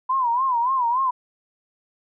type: tone with vibrato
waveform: sine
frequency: 999 Hz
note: B5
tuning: 20 cents sharp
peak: -18 dBFS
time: 0.09-1.11 s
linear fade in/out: 10 ms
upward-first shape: sine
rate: 3.5 Hz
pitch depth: 130 cents each way
effects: none